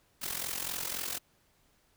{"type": "noise with amplitude modulation", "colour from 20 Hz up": "white", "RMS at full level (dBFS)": -33, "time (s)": [0.21, 1.19], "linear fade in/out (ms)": 20, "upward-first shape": "sine", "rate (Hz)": 43.8, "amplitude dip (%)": 75, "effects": ["pink hiss -69 dBFS RMS until 1.96 s"]}